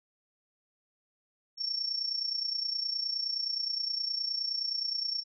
sine tone with amplitude modulation, 5460 Hz, F8, 40 cents flat, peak -27 dBFS, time 1.57-5.24 s, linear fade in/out 50 ms, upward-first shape sine, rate 29.6 Hz, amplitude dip 70%, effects none

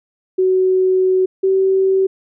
sine tone pair in turn, 373.5 / 382.7 Hz, F#4 / G4, +16 / -42 cents, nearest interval unison, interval 42 cents, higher second, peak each -11 dBFS, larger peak neither, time 0.38-1.26 / 1.43-2.07 s, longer first, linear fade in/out 10 ms, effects none

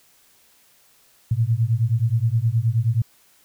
sine beating tone pair, 110 / 119.5 Hz, A2 / A#2, 0 / +43 cents, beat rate 9.5 Hz, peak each -20 dBFS, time 1.31-3.02 s, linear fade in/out 5 ms, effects white hiss -57 dBFS RMS until 3.44 s

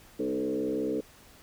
sine tone with frequency modulation, 370 Hz, F#4, in tune, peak -27 dBFS, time 0.19-1.01 s, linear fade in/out 10 ms, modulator 65.3 Hz, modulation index 2, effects pink hiss -55 dBFS RMS until 1.42 s

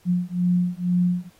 sine beating tone pair, 177.1 / 179.2 Hz, F3 / F3, +24 / +45 cents, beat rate 2.1 Hz, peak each -22 dBFS, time 0.05-1.3 s, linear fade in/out 50 ms, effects pink hiss -58 dBFS RMS until 1.39 s + AAC 48 kbps

